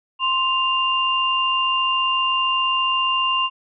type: tone pair together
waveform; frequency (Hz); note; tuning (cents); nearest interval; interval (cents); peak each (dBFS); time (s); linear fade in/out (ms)
sine; 1047.5 / 2794; C6 / F7; +2 / 0; octave + perfect fourth; 1698; -20 / -20; 0.19-3.5; 50
effects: none